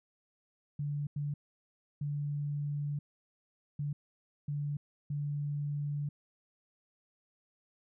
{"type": "tone bursts at uneven times", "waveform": "sine", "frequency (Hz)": 145.3, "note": "D3", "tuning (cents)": -18, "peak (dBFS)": -32, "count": 6, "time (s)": [[0.79, 1.07], [1.16, 1.34], [2.01, 2.99], [3.79, 3.93], [4.48, 4.77], [5.1, 6.09]], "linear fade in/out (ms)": 5, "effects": []}